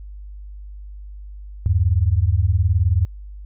sine beating tone pair, 80 / 99 Hz, D#2 / G2, +49 / +18 cents, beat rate 19 Hz, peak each -17 dBFS, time 1.66-3.05 s, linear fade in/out 0 ms, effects added 50 Hz sine -33 dBFS peak until 3.45 s

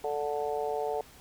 harmonic tone, 146.83 Hz, D3, in tune, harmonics 3 / 4 / 5 / 6, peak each -32 / -36 / -34 / -39 dBFS, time 0.04-1.01 s, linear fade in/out 2 ms, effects pink hiss -54 dBFS RMS until 1.2 s

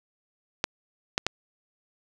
clicks, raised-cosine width 0.2 ms, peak -6 dBFS, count 3, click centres 0.641 / 1.179 / 1.266 s, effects none

